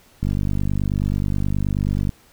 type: click train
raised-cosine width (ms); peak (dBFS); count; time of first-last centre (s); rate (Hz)
5; -10; 93; 0.23-2.092; 49.4
effects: pink hiss -53 dBFS RMS until 2.32 s